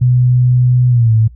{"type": "tone with pitch glide", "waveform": "sine", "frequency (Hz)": [124.7, 111.1], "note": ["B2", "A2"], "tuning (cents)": [17, 17], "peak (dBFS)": -7, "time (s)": [0.01, 1.28], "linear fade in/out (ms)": 10, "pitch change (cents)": -200, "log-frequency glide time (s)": [0.89, 1.13], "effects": ["noise-tail reverb RT60 0.1 s tail -23 dB re dry", "added 60 Hz sine -34 dBFS peak until 1.35 s"]}